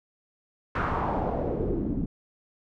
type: noise with low-pass filter sweep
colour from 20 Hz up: pink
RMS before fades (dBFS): -28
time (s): 0.75-2.06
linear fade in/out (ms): 5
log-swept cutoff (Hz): 1500 to 230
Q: 2.7
effects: none